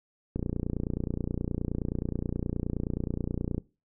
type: click train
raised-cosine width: 3 ms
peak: -17 dBFS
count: 96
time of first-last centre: 0.36-3.58 s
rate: 29.5 Hz
effects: noise-tail reverb RT60 0.3 s tail -20 dB re dry